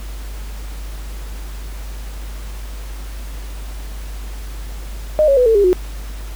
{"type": "tone with pitch steps", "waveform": "sine", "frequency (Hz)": [613, 552.5, 497.9, 448.7, 404.4, 364.5], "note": ["D#5", "C#5", "B4", "A4", "G#4", "F#4"], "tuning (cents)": [-26, -6, 14, 34, -46, -26], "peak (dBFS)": -9, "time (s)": [5.19, 5.73], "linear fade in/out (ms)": 0, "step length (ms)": 90, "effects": ["added 50 Hz sine -26 dBFS peak until 6.35 s", "pink hiss -39 dBFS RMS until 6.35 s"]}